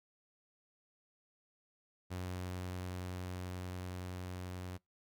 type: tone with level ramp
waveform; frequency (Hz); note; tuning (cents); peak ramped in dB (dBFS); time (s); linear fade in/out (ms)
sawtooth; 91; F#2; -28; -35 to -38; 2.1-4.78; 20
effects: noise-tail reverb RT60 0.2 s tail -26 dB re dry